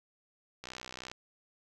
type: click train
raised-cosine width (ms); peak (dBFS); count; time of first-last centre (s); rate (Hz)
0.2; -25; 31; 0.64-1.115; 63.1
effects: none